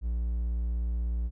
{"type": "tone", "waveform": "triangle", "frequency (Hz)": 58.27, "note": "A#1", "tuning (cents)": 0, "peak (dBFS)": -25, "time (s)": [0.01, 1.31], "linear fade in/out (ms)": 50, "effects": []}